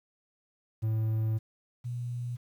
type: tone pair in turn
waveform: triangle / sine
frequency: 110.3 / 121.35 Hz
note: A2 / B2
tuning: +5 / -30 cents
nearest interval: major second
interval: 165 cents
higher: second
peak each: -24 / -32 dBFS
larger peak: first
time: 0.82-1.39 / 1.84-2.37 s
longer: first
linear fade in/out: 20 ms
effects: 10-bit